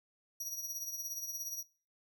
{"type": "tone with tremolo", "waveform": "sawtooth", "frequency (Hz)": 5770, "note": "F#8", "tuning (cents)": -44, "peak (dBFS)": -33, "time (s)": [0.4, 1.63], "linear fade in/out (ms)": 5, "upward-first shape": "triangle", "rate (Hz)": 17, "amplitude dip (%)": 70, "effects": ["noise-tail reverb RT60 0.4 s tail -21 dB re dry"]}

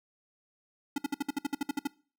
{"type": "tone bursts", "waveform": "square", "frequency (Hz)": 284, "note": "C#4", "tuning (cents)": 42, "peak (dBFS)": -28, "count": 12, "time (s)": [0.96, 1.873], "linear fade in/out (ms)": 5, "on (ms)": 22, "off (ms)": 59, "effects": ["noise-tail reverb RT60 0.4 s tail -22 dB re dry"]}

